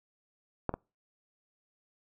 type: clicks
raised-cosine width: 1 ms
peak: -15 / -20 dBFS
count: 2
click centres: 0.693 / 0.74 s
effects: noise-tail reverb RT60 0.3 s tail -26 dB re dry